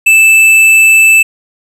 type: tone with hard clipping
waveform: sine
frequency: 2637 Hz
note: E7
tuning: in tune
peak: -4 dBFS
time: 0.06-1.23 s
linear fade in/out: 10 ms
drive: 9 dB
effects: none